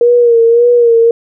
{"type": "tone with vibrato", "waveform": "sine", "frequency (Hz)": 471.3, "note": "A#4", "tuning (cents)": 19, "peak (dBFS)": -4, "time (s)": [0.01, 1.11], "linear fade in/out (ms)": 2, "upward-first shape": "sine", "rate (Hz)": 1.8, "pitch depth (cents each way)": 48, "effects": []}